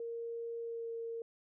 sine tone with pitch glide, 464.5 to 459.7 Hz, A#4 to A#4, -6 to -24 cents, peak -38 dBFS, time 0-1.22 s, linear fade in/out 2 ms, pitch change -18 cents, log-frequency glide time 0.59-0.91 s, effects none

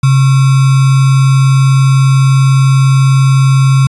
sine tone with sample-and-hold, 134.3 Hz, C3, 46 cents sharp, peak -4 dBFS, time 0.03-3.87 s, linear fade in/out 5 ms, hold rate 1225 Hz, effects resampled to 24000 Hz

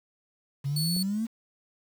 sine exponential sweep, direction up, 135 to 233.1 Hz, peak -26 dBFS, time 0.64-1.27 s, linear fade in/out 20 ms
sawtooth tone, 4426 Hz, C#8, 3 cents flat, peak -26 dBFS, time 0.76-1.03 s, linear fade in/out 5 ms
click, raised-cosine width 2 ms, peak -29 dBFS, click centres 0.965 s
effects 8-bit

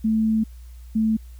sine tone pair in turn, 220 / 220 Hz, A3 / A3, 0 / 0 cents, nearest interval unison, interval 0 cents, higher neither, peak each -17 dBFS, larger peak neither, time 0.04-0.44 / 0.95-1.17 s, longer first, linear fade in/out 10 ms, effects added 60 Hz sine -38 dBFS peak until 1.39 s + white hiss -58 dBFS RMS until 1.39 s

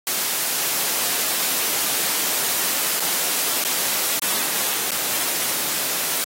white noise with dropouts, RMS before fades -22 dBFS, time 0.07-6.24 s, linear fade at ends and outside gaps 0 ms, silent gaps 2.997-3.003 / 3.639-3.649 / 4.194-4.22 / 4.907-4.917 s, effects high-pass 200 Hz 12 dB/octave + AAC 48 kbps

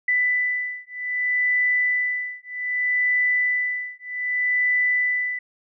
sine beating tone pair, 1989 / 1989.64 Hz, B6 / B6, +12 / +12 cents, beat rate 0.64 Hz, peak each -23 dBFS, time 0.08-5.39 s, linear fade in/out 5 ms, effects none

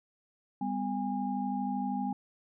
sine tone cluster, 199.1 / 251.8 / 815 Hz, G3 / B3 / G#5, +27 / +34 / -33 cents, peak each -34 / -34 / -35 dBFS, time 0.61-2.13 s, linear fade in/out 5 ms, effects none

